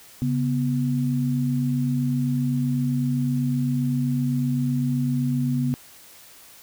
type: tone pair together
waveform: sine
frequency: 138.2 / 246 Hz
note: C#3 / B3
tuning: -5 / -7 cents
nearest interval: minor seventh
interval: 998 cents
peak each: -23 dBFS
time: 0.22-5.74 s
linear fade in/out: 0 ms
effects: white hiss -48 dBFS RMS until 6.62 s